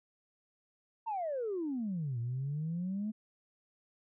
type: exponential two-way sweep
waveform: sine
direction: down then up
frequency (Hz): 932.3 to 115 to 220.2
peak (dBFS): -32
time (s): 1.06-3.12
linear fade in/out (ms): 20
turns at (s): 2.19
effects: tanh soft clip ceiling -29 dBFS

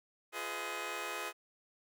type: chord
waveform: 10% pulse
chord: F half-diminished seventh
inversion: none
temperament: just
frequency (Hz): 349.2 / 419.1 / 502.9 / 628.6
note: F4 / Ab4 / Cb5 / Eb5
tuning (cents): 0 / +16 / +31 / +18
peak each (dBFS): -37 / -35 / -36 / -37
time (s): 0.32-1.33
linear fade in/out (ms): 50
effects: none

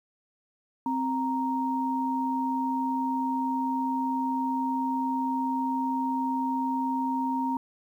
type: tone pair together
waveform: sine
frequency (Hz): 261.6 / 932.2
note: C4 / A#5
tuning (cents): 0 / 0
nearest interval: octave + minor seventh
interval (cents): 2200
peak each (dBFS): -28 / -28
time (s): 0.86-7.57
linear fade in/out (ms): 2
effects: 10-bit

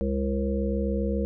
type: harmonic tone with a mistuned harmonic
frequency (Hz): 67.4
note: C#2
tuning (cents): -48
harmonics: 1 / 3 / 5 / 7 / 8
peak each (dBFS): -28 / -28 / -34 / -31 / -34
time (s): 0.01-1.25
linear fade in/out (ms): 0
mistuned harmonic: 1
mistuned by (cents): +26
effects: none

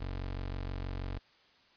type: tone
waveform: 25% pulse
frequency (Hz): 46.25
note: F#1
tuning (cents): 0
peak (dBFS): -32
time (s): 0-1.19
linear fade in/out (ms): 10
effects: white hiss -64 dBFS RMS until 1.76 s + resampled to 11025 Hz

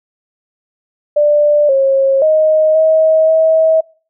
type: tone with pitch steps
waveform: sine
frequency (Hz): 591 / 541 / 624 / 635 / 641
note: D5 / C#5 / D#5 / D#5 / E5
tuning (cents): +11 / -42 / +5 / +35 / -49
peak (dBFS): -7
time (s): 1.16-3.81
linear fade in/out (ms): 10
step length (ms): 530
effects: noise-tail reverb RT60 0.4 s tail -23 dB re dry

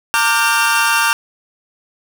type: tone cluster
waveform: 40% pulse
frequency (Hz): 914 / 1174 / 1417 / 1577 / 2736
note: A#5 / D6 / F6 / G6 / F7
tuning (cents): -34 / -1 / +25 / +10 / -36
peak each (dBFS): -18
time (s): 0.14-1.13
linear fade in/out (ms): 0
effects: none

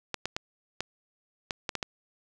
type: clicks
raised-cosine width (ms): 0.2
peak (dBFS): -13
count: 8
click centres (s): 0.143 / 0.256 / 0.365 / 0.806 / 1.508 / 1.692 / 1.753 / 1.828
effects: none

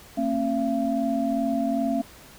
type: tone cluster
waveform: sine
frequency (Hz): 227.7 / 270.2 / 678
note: A#3 / C#4 / E5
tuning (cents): -40 / -44 / +49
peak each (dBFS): -27 / -25 / -27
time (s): 0.17-2.02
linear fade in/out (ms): 10
effects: pink hiss -48 dBFS RMS until 2.38 s

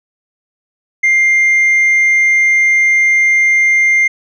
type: tone with tanh clipping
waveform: sine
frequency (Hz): 2100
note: C7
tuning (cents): +6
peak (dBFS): -8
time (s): 1.03-4.08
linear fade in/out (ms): 10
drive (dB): 1
effects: none

